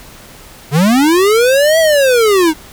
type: linear two-way sweep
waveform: square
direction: up then down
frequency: 133.4 to 659.3 to 299.9 Hz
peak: -8 dBFS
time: 0.71-2.54 s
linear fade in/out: 50 ms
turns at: 1.79 s
effects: pink hiss -37 dBFS RMS until 2.72 s